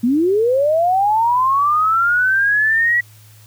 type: linear sweep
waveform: sine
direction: up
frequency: 224.3 to 1945 Hz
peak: -12 dBFS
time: 0.03-3.01 s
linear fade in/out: 10 ms
effects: added 107 Hz sine -43 dBFS peak until 3.46 s + white hiss -49 dBFS RMS until 3.46 s